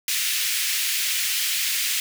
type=high-pass noise; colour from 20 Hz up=pink; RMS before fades=-24 dBFS; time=0.08-2 s; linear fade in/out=2 ms; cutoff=2100 Hz; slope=24 dB/octave; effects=none